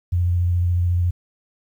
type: tone with vibrato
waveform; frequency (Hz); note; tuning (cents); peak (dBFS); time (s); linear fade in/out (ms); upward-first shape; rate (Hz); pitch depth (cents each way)
sine; 88; F2; +14; -16; 0.12-1.11; 10; sine; 14; 21
effects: 9-bit